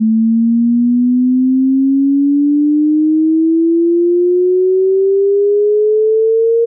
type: exponential sweep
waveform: sine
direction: up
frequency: 218.7 to 466.2 Hz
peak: -8 dBFS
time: 0-6.66 s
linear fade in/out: 20 ms
effects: none